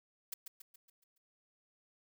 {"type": "noise with echo", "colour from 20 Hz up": "blue", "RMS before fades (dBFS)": -40, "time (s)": [0.32, 0.34], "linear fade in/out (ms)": 5, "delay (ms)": 140, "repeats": 6, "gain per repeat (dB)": -6, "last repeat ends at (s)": 1.18, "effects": []}